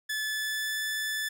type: tone with pitch glide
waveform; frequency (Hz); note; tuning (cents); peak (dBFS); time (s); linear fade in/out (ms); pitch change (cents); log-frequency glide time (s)
sawtooth; 1730 to 1745.1; A6 to A6; -30 to -15; -26; 0.09-1.29; 10; +15; 0.22-0.8
effects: none